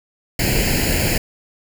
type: noise with comb filter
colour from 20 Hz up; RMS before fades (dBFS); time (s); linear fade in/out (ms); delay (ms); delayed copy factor
pink; -18; 0.39-1.18; 5; 0.42; +0.85
effects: none